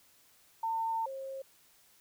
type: tone pair in turn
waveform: sine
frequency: 903 / 536.9 Hz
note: A5 / C5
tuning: +45 / +45 cents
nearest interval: major sixth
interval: 900 cents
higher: first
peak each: -30 / -38 dBFS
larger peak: first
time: 0.63-1.06 / 1.06-1.42 s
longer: first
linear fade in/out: 5 ms
effects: white hiss -64 dBFS RMS until 2 s